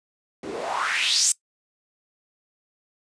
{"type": "noise with band-pass filter sweep", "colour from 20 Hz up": "white", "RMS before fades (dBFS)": -24, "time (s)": [0.43, 1.32], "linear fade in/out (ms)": 2, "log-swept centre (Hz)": [270, 8200], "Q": 4.2, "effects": ["noise-tail reverb RT60 0.1 s tail -20 dB re dry", "resampled to 22050 Hz"]}